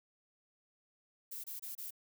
violet noise bursts, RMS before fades -44 dBFS, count 4, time 1.31-1.908 s, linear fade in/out 10 ms, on 130 ms, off 26 ms, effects none

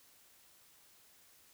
silence, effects white hiss -64 dBFS RMS until 1.53 s

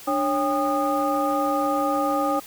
sine tone cluster, 294.6 / 551 / 801 / 1230 Hz, D4 / C#5 / G5 / D#6, +6 / -11 / +37 / -20 cents, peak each -25 dBFS, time 0.07-2.4 s, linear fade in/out 10 ms, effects tanh soft clip ceiling -12 dBFS + white hiss -43 dBFS RMS until 2.46 s

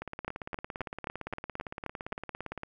two click trains, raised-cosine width 0.5 ms, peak -22 / -18 dBFS, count 47 / 8, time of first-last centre 0.02-2.634 / 0.28-2.127 s, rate 17.6 / 3.79 Hz, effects none

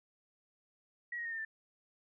sine tone with pitch steps, 1916 / 1879.8 / 1844.3 / 1809.5 / 1775.3 Hz, A#6 / A#6 / A#6 / A6 / A6, +47 / +14 / -19 / +48 / +15 cents, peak -37 dBFS, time 1.12-1.45 s, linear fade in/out 5 ms, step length 66 ms, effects none

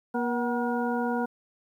harmonic tone with a mistuned harmonic, 239.1 Hz, A#3, 44 cents sharp, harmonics 1 / 2 / 3 / 4 / 6, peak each -28 / -31 / -33 / -34 / -36 dBFS, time 0.14-1.26 s, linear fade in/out 10 ms, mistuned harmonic 3, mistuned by +70 cents, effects 10-bit

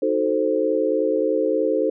sine chord, D# diminished seventh, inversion none, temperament equal, 311.1 / 370 / 440 / 523.3 Hz, D#4 / F#4 / A4 / C5, 0 / 0 / 0 / 0 cents, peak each -24 / -27 / -22 / -22 dBFS, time 0.02-1.9 s, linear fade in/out 5 ms, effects none

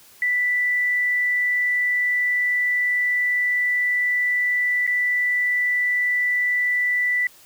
sine tone with dropouts, 1975.5 Hz, B6, in tune, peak -18 dBFS, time 0.22-7.27 s, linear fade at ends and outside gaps 2 ms, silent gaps 4.867-4.875 s, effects white hiss -50 dBFS RMS until 7.45 s

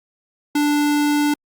square tone, 293.7 Hz, D4, in tune, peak -16 dBFS, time 0.55-1.34 s, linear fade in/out 5 ms, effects Opus 48 kbps

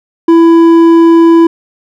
sine tone with hard clipping, 332.4 Hz, E4, 15 cents sharp, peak -3 dBFS, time 0.28-1.47 s, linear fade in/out 5 ms, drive 6 dB, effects none

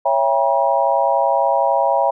sine chord, C# diminished seventh, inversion none, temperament just, 554.4 / 665.2 / 798.3 / 957.9 Hz, C#5 / E5 / G5 / Bb5, 0 / +16 / +31 / +47 cents, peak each -19 dBFS, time 0.05-2.11 s, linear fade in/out 10 ms, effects none

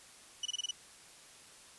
30% pulse tone bursts, 2960 Hz, F#7, in tune, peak -30 dBFS, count 6, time 0.43-0.711 s, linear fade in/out 5 ms, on 26 ms, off 25 ms, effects white hiss -56 dBFS RMS until 1.78 s + resampled to 24000 Hz

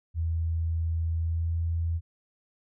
sine tone with pitch glide, 82.2 to 83.3 Hz, E2 to E2, -4 to +19 cents, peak -25 dBFS, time 0.14-2.01 s, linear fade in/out 50 ms, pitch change +23 cents, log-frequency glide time 1.19-1.54 s, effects none

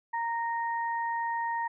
sine tone pair together, 928.5 / 1857 Hz, A#5 / A#6, -7 / -7 cents, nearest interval octave, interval 1200 cents, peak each -29 / -36 dBFS, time 0.13-1.68 s, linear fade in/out 10 ms, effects none

